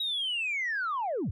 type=linear sweep; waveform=sine; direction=down; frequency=3859 to 59 Hz; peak=-27 dBFS; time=0-1.31 s; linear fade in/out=5 ms; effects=tanh soft clip ceiling -25 dBFS